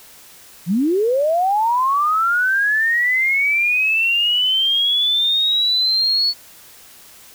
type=linear sweep; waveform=sine; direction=up; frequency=155.56 to 4435 Hz; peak=-14 dBFS; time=0.66-6.34 s; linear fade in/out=50 ms; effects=white hiss -44 dBFS RMS until 7.34 s